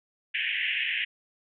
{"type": "band-pass noise", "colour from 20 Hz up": "white", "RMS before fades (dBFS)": -29, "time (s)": [0.34, 1.05], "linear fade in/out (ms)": 10, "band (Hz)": [1700, 3100], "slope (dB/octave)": 96, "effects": []}